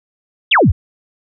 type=exponential sweep; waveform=sine; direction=down; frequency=3736 to 60 Hz; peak=-7 dBFS; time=0.51-0.72 s; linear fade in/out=10 ms; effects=none